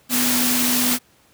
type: tone in noise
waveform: sine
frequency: 246.9 Hz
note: B3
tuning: in tune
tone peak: -22 dBFS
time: 0.09-0.99 s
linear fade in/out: 50 ms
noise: white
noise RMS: -20 dBFS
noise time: 0.09-0.99 s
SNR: -5 dB
effects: pink hiss -56 dBFS RMS until 1.33 s + high-pass 80 Hz 12 dB/octave